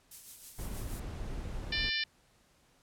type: noise with tremolo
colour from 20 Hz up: violet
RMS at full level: -42 dBFS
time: 0.11-1 s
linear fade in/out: 5 ms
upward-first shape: sine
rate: 6.3 Hz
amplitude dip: 50%
type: noise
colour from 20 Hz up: brown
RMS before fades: -39 dBFS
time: 0.58-1.9 s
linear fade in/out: 10 ms
type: harmonic tone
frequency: 594 Hz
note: D5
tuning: 20 cents sharp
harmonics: 3 / 4 / 5 / 6 / 7 / 8 / 9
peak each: -36 / -37 / -38 / -39 / -39 / -40 / -41 dBFS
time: 1.72-2.04 s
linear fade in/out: 5 ms
effects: pink hiss -67 dBFS RMS until 2.82 s + low-pass 11000 Hz 12 dB/octave